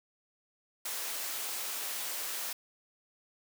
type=high-pass noise; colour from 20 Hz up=white; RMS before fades=-37 dBFS; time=0.85-2.53 s; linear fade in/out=5 ms; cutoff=410 Hz; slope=12 dB/octave; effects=none